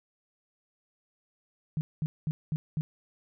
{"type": "tone bursts", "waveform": "sine", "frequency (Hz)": 154.4, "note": "D#3", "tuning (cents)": -13, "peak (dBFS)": -26, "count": 5, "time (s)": [1.77, 2.81], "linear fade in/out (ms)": 0, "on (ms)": 40, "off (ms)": 210, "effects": []}